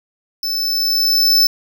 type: tone with level ramp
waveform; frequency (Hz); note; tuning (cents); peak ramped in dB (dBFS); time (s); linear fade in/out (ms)
square; 5274; E8; 0; -19 to -9; 0.43-1.47; 2
effects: none